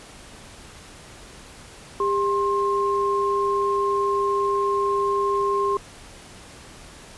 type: tone pair together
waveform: sine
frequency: 400 / 1062.3 Hz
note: G4 / C6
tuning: +35 / +26 cents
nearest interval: octave + perfect fourth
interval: 1691 cents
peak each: -22 dBFS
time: 2-5.77 s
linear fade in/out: 2 ms
effects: pink hiss -44 dBFS RMS until 7.17 s + resampled to 24000 Hz